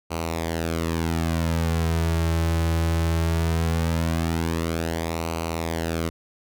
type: tone with flanger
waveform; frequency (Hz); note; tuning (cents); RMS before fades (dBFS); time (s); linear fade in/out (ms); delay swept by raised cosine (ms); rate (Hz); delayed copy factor
sawtooth; 82.41; E2; 0; -24; 0.1-6.1; 20; 0.57 to 4.37; 0.19; -0.65
effects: none